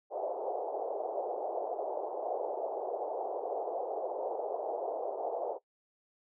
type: band-pass noise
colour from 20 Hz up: white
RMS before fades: -36 dBFS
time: 0.1-5.59 s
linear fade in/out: 50 ms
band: 400 to 780 Hz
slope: 48 dB/octave
effects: noise-tail reverb RT60 0.1 s tail -19 dB re dry